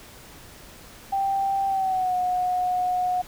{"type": "tone with pitch glide", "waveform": "sine", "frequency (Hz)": [784, 727.3], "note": ["G5", "F#5"], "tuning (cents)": [0, -30], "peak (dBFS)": -21, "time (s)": [1.12, 3.22], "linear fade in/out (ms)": 10, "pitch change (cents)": -130, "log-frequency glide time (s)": [1.67, 2.15], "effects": ["pink hiss -46 dBFS RMS until 3.27 s"]}